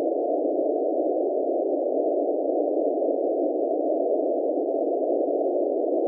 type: band-pass noise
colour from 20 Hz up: white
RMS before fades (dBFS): -24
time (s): 0-6.07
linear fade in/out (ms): 0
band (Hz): 280 to 690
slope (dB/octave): 96
effects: none